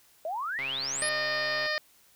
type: exponential sweep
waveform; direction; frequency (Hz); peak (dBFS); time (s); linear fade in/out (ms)
sine; up; 607 to 11175; -30; 0.25-1.09; 2
type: click train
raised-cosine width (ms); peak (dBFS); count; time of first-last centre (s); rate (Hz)
0.3; -24; 146; 0.59-1.664; 135
type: harmonic tone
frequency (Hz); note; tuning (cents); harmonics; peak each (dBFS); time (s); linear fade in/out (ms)
610; D#5; -34; 1 / 2 / 3 / 4 / 5 / 6 / 7 / 8 / 9; -34 / -38 / -30 / -40 / -44 / -43 / -39 / -36 / -46; 1.02-1.78; 0
effects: white hiss -61 dBFS RMS until 2.15 s